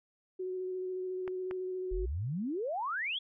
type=tone with vibrato; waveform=sine; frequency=370 Hz; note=F#4; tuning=in tune; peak=-34 dBFS; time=0.39-2.06 s; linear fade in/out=10 ms; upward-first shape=square; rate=14 Hz; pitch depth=12 cents each way
type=clicks; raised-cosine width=0.5 ms; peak=-27 dBFS; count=2; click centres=1.278 / 1.511 s
type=exponential sweep; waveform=sine; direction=up; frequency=34.65 to 3482 Hz; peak=-32 dBFS; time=1.91-3.19 s; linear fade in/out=10 ms
effects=none

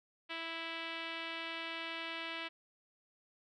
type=tone with low-pass filter; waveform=5% pulse; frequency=329.6 Hz; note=E4; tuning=in tune; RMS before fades=-42 dBFS; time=0.29-2.49 s; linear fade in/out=20 ms; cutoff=3000 Hz; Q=1.8; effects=none

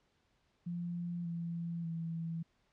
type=tone with pitch steps; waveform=sine; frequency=173.3 / 169.15 / 165.09 Hz; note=F3 / E3 / E3; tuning=-13 / +45 / +3 cents; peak=-36 dBFS; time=0.66-2.43 s; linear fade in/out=10 ms; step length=590 ms; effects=pink hiss -75 dBFS RMS until 2.72 s + low-pass 5000 Hz 12 dB/octave

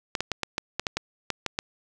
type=clicks; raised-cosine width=0.2 ms; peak=-9 dBFS; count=11; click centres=0.152 / 0.206 / 0.317 / 0.433 / 0.581 / 0.796 / 0.868 / 0.97 / 1.303 / 1.463 / 1.589 s; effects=none

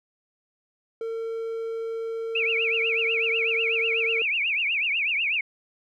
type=tone; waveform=triangle; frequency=453.6 Hz; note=A#4; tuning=47 cents flat; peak=-26 dBFS; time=1.01-4.22 s; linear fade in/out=2 ms
type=tone with vibrato; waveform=sine; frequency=2489 Hz; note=D#7; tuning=in tune; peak=-22 dBFS; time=2.35-5.41 s; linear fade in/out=5 ms; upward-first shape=triangle; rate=8.1 Hz; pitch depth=250 cents each way
effects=none

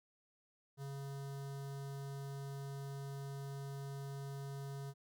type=tone with notch filter; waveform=square; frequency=138.59 Hz; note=C#3; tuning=in tune; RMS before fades=-45 dBFS; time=0.77-4.94 s; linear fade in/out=50 ms; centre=2400 Hz; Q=1.3; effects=none

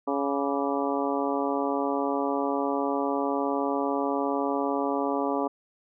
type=harmonic tone with a mistuned harmonic; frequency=139.8 Hz; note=C#3; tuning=15 cents sharp; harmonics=2 / 3 / 4 / 5 / 6 / 7 / 8; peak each=-29 / -31 / -32 / -33 / -34 / -34 / -35 dBFS; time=0.07-5.48 s; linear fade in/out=10 ms; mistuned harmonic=8; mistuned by=+72 cents; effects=none

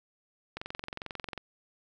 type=click train; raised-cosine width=0.3 ms; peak=-21 dBFS; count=19; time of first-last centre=0.57-1.377 s; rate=22.3 Hz; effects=none

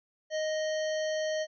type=harmonic tone with a mistuned harmonic; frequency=622.3 Hz; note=D#5; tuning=in tune; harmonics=1 / 3 / 5 / 7 / 9 / 10; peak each=-29 / -39 / -43 / -46 / -48 / -49 dBFS; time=0.3-1.47 s; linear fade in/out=50 ms; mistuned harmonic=9; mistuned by=+16 cents; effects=none

